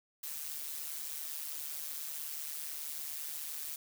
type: noise with amplitude modulation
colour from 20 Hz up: blue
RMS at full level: -38 dBFS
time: 0.23-3.76 s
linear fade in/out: 5 ms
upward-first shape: sine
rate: 150 Hz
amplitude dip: 70%
effects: none